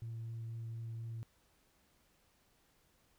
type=tone with vibrato; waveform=sine; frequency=114.3 Hz; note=A#2; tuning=34 cents flat; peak=-39 dBFS; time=0.02-1.23 s; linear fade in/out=0 ms; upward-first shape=triangle; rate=4.1 Hz; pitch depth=10 cents each way; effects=tanh soft clip ceiling -38 dBFS + pink hiss -72 dBFS RMS until 3.18 s